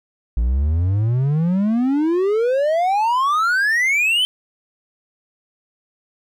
triangle exponential sweep, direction up, 55 to 3115 Hz, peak -13 dBFS, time 0.37-4.25 s, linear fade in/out 0 ms, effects none

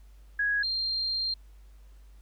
sine tone pair in turn, 1661.2 / 4186 Hz, G#6 / C8, 0 / 0 cents, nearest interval octave + major third, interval 1600 cents, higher second, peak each -24 / -27 dBFS, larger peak first, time 0.39-0.63 / 0.63-1.34 s, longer second, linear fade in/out 5 ms, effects added 50 Hz sine -49 dBFS peak until 2.21 s + pink hiss -67 dBFS RMS until 2.21 s

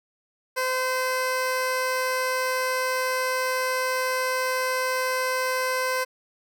15% pulse tone, 514 Hz, C5, 31 cents flat, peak -17 dBFS, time 0.56-6.05 s, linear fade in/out 20 ms, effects none

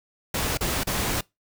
pink noise with dropouts, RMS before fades -26 dBFS, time 0.34-1.21 s, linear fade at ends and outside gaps 5 ms, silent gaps 0.574-0.608 / 0.835-0.87 s, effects noise-tail reverb RT60 0.2 s tail -24 dB re dry

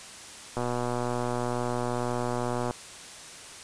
click train, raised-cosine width 1 ms, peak -16 dBFS, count 262, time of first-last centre 0.57-2.709 s, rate 122 Hz, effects white hiss -44 dBFS RMS until 3.63 s + resampled to 22050 Hz

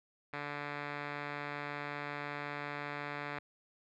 5% pulse tone with low-pass filter, 145.4 Hz, D3, 17 cents flat, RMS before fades -41 dBFS, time 0.33-3.39 s, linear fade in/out 5 ms, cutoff 2600 Hz, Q 2.9, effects none

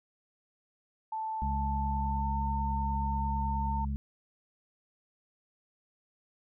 sine tone with pitch glide, 880 to 904.2 Hz, A5 to A5, 0 to +47 cents, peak -32 dBFS, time 1.12-3.85 s, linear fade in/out 5 ms, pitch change +47 cents, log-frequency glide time 1.83-2.41 s
harmonic tone, 69.3 Hz, C#2, in tune, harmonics 1 / 2 / 3, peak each -31 / -39 / -38 dBFS, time 1.42-3.96 s, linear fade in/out 0 ms
effects none

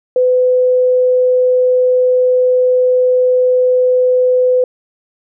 sine tone, 504 Hz, B4, 35 cents sharp, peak -8 dBFS, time 0.16-4.64 s, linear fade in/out 2 ms, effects none

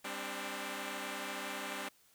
5% pulse chord, G suspended fourth, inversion none, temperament equal with one note detuned, 199.77 / 261.6 / 293.7 Hz, G3 / C4 / D4, +33 / 0 / 0 cents, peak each -32 dBFS, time 0.04-1.89 s, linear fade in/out 10 ms, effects white hiss -67 dBFS RMS until 2.14 s

